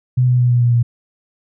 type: tone with pitch steps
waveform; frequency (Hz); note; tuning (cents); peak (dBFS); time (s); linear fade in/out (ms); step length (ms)
sine; 126 / 124.55 / 123.12 / 121.71 / 120.31 / 118.93; B2 / B2 / B2 / B2 / B2 / A#2; +35 / +15 / -5 / -25 / -45 / +35; -10; 0.17-0.83; 10; 110
effects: none